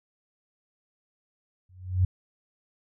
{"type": "tone with exponential growth", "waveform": "sine", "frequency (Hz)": 91.8, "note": "F#2", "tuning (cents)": -13, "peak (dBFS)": -16, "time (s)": [1.69, 2.05], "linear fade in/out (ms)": 5, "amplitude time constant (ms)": 78, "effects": []}